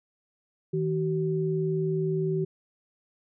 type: tone pair together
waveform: sine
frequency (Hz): 159.3 / 379.9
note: D#3 / F#4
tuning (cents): +41 / +46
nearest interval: octave + minor third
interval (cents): 1505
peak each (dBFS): -27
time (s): 0.73-2.45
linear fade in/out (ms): 10
effects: none